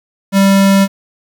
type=tone; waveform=square; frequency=195.8 Hz; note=G3; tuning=2 cents flat; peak=-7 dBFS; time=0.32-0.88 s; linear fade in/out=50 ms; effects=7-bit